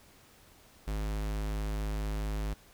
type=tone; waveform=square; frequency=52.2 Hz; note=G#1; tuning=10 cents sharp; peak=-32 dBFS; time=0.87-2.54 s; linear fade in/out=10 ms; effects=pink hiss -59 dBFS RMS until 2.73 s